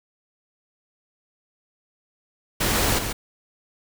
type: noise with echo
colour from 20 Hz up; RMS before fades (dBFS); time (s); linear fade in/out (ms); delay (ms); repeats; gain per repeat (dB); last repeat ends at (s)
pink; -22; 2.6-2.99; 10; 140; 1; -6; 3.13
effects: none